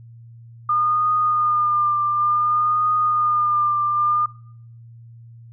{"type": "tone with vibrato", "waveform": "sine", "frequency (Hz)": 1212, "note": "D#6", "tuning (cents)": -46, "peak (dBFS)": -16, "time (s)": [0.69, 4.26], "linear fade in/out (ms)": 5, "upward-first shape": "triangle", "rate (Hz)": 0.56, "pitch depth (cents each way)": 36, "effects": ["noise-tail reverb RT60 0.6 s tail -21 dB re dry", "added 116 Hz sine -40 dBFS peak until 5.52 s"]}